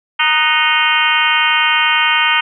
harmonic tone with a mistuned harmonic, 310.3 Hz, D#4, 5 cents flat, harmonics 3 / 4 / 5 / 6 / 7 / 8 / 9 / 10, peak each -19 / -19 / -19 / -19 / -19 / -19 / -19 / -19 dBFS, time 0.19-2.41 s, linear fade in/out 10 ms, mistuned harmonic 5, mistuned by -67 cents, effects none

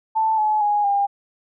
sine tone with pitch steps, 882 / 854.9 / 828.7 / 803.2 Hz, A5 / G#5 / G#5 / G5, +4 / +50 / -4 / +42 cents, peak -16 dBFS, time 0.15-1.07 s, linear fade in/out 20 ms, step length 230 ms, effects none

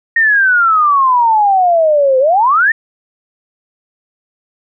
sine exponential two-way sweep, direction down then up, 1864.7 to 510 to 1864.7 Hz, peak -7 dBFS, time 0.16-2.72 s, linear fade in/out 5 ms, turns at 2.19 s, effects none

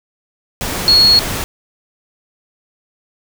sine tone in noise, 4325 Hz, C#8, 43 cents flat, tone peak -6 dBFS, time 0.88-1.19 s, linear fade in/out 0 ms, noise pink, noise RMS -21 dBFS, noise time 0.61-1.44 s, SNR +12 dB, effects none

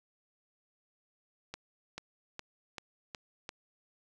accelerating click train, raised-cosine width 0.2 ms, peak -23 dBFS, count 6, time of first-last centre 1.54-3.491 s, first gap 440 ms, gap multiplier 0.94, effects none

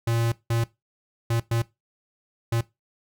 square tone bursts at uneven times, 115.9 Hz, A#2, 10 cents flat, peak -22 dBFS, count 5, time 0.07-0.32 / 0.5-0.64 / 1.3-1.4 / 1.51-1.62 / 2.52-2.61 s, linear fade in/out 5 ms, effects noise-tail reverb RT60 0.2 s tail -19 dB re dry

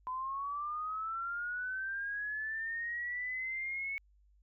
sine linear sweep, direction up, 1007 to 2217 Hz, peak -35 dBFS, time 0.07-3.98 s, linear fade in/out 0 ms, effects added 50 Hz sine -63 dBFS peak until 4.42 s

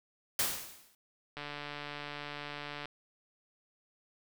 white noise with exponential decay, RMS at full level -28 dBFS, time 0.39-0.95 s, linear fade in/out 2 ms, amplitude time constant 120 ms
click train, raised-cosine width 0.3 ms, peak -25 dBFS, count 218, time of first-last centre 1.37-2.856 s, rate 146 Hz
effects none

